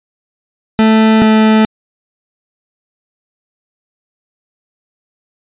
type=tone pair in turn; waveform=40% pulse; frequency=220 / 218.2 Hz; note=A3 / A3; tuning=0 / -14 cents; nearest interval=unison; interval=14 cents; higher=first; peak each=-5 dBFS; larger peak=neither; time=0.79-1.22 / 1.22-1.65 s; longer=neither; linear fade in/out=0 ms; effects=resampled to 8000 Hz